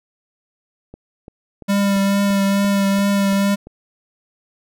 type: click train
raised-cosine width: 2 ms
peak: -23 dBFS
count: 9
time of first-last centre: 0.94-3.67 s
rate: 2.93 Hz
type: tone with vibrato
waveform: square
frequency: 198.7 Hz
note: G3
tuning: 24 cents sharp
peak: -15 dBFS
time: 1.68-3.56 s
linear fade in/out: 20 ms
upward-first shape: triangle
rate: 2.3 Hz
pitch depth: 21 cents each way
effects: none